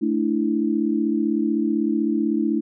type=chord; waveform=sine; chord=A suspended fourth; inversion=none; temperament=equal; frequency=220 / 293.7 / 329.6 Hz; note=A3 / D4 / E4; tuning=0 / 0 / 0 cents; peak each=-23 dBFS; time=0.01-2.61 s; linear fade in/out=20 ms; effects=none